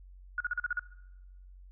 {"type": "tone bursts", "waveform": "sine", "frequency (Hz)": 1448, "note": "F#6", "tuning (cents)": -38, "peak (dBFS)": -28, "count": 7, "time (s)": [0.38, 0.794], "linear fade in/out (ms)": 2, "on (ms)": 24, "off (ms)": 41, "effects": ["noise-tail reverb RT60 1.0 s tail -22 dB re dry", "added 46 Hz sine -49 dBFS peak until 1.71 s"]}